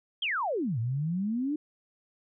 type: exponential two-way sweep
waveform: sine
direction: down then up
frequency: 3340 to 110 to 309.9 Hz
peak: -27 dBFS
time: 0.22-1.56 s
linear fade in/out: 5 ms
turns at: 0.79 s
effects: none